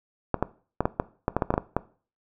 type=clicks; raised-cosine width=1 ms; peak=-8 dBFS; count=12; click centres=0.343 / 0.426 / 0.806 / 0.855 / 0.999 / 1.281 / 1.366 / 1.422 / 1.505 / 1.54 / 1.579 / 1.766 s; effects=noise-tail reverb RT60 0.4 s tail -18 dB re dry